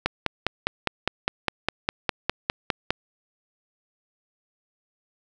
click train, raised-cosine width 0.3 ms, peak -5 dBFS, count 15, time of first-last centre 0.06-2.906 s, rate 4.92 Hz, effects none

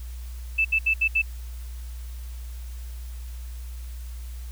sine tone bursts at uneven times, 2637 Hz, E7, in tune, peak -18 dBFS, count 5, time 0.58-0.65 / 0.72-0.79 / 0.86-0.94 / 1.01-1.08 / 1.15-1.22 s, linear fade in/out 10 ms, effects added 60 Hz sine -33 dBFS peak until 4.51 s + white hiss -51 dBFS RMS until 4.51 s

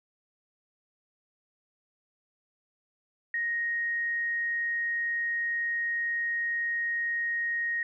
sine tone, 1871 Hz, A#6, 6 cents sharp, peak -27 dBFS, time 3.34-7.83 s, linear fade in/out 2 ms, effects none

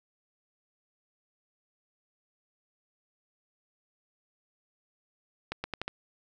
accelerating click train, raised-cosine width 0.3 ms, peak -17 dBFS, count 5, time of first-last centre 5.52-5.88 s, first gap 120 ms, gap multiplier 0.81, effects none

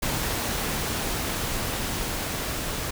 pink noise with level ramp, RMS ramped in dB -27 to -30 dBFS, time 0.02-2.91 s, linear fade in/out 10 ms, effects none

